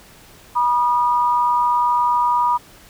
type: tone pair together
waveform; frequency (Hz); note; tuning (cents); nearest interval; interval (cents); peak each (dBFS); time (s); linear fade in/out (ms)
sine; 969 / 1220.9; B5 / D#6; -33 / -33; major third; 400; -15 / -21; 0.55-2.58; 20
effects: pink hiss -46 dBFS RMS until 2.89 s